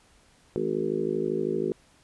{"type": "harmonic tone with a mistuned harmonic", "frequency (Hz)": 52.7, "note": "G#1", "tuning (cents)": 26, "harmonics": [3, 4, 5, 6, 7, 8, 9], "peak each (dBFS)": [-37, -35, -37, -36, -28, -31, -36], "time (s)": [0.56, 1.72], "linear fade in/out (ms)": 0, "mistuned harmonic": 5, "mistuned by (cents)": -37, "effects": ["pink hiss -60 dBFS RMS until 2.03 s", "resampled to 24000 Hz"]}